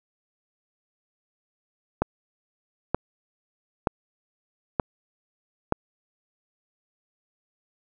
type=click train; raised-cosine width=1 ms; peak=-7 dBFS; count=5; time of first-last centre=2.02-5.724 s; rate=1.08 Hz; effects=none